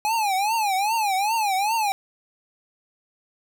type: tone with vibrato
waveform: square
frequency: 830.6 Hz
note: G#5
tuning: in tune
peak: -21 dBFS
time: 0.05-1.92 s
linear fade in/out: 0 ms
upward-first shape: triangle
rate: 2.5 Hz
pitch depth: 200 cents each way
effects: none

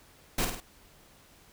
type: noise with echo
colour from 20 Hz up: pink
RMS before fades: -28 dBFS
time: 0.38-0.45 s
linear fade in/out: 5 ms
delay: 51 ms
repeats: 3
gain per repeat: -5 dB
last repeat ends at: 0.603 s
effects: pink hiss -58 dBFS RMS until 1.52 s

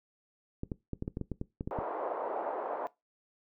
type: clicks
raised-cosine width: 3 ms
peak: -22 dBFS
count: 12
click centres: 0.634 / 0.718 / 0.933 / 1.024 / 1.079 / 1.171 / 1.213 / 1.317 / 1.414 / 1.609 / 1.675 / 1.788 s
type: band-pass noise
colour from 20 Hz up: white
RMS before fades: -36 dBFS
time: 1.71-2.87 s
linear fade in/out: 0 ms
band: 410 to 880 Hz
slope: 24 dB/octave
effects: noise-tail reverb RT60 0.2 s tail -20 dB re dry

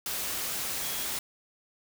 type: tone in noise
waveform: sine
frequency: 3300 Hz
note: G#7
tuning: 12 cents flat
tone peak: -43 dBFS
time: 0.82-1.05 s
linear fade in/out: 2 ms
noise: white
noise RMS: -33 dBFS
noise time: 0.06-1.19 s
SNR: -13 dB
effects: none

